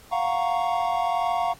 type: chord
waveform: triangle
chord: Gb major seventh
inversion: third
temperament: equal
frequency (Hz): 698.5 / 740 / 932.3 / 1108.7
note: F5 / Gb5 / Bb5 / Db6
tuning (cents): 0 / 0 / 0 / 0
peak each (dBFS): -23 / -26 / -27 / -28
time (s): 0.11-1.54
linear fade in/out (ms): 20
effects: pink hiss -51 dBFS RMS until 1.59 s + AAC 48 kbps